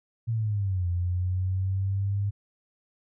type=linear two-way sweep; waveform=sine; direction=down then up; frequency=116.54 to 87.31 to 101.5 Hz; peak=-24 dBFS; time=0.27-2.31 s; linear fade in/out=20 ms; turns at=0.88 s; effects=none